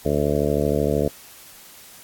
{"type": "harmonic tone", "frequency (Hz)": 73.1, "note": "D2", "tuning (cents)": -7, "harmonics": [1, 2, 3, 4, 5, 6, 7, 8, 9], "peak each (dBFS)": [-28, -26, -27, -27, -30, -24, -26, -28, -30], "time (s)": [0.05, 1.08], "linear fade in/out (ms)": 5, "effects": ["white hiss -45 dBFS RMS until 2.03 s", "AAC 64 kbps"]}